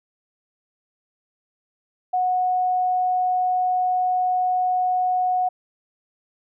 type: tone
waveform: sine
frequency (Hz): 733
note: F#5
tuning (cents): -16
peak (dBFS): -18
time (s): 2.13-5.49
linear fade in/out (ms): 10
effects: none